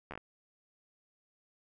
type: slowing click train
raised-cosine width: 0.5 ms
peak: -27 dBFS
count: 5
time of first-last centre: 0.11-0.176 s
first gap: 12 ms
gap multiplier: 1.22
effects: none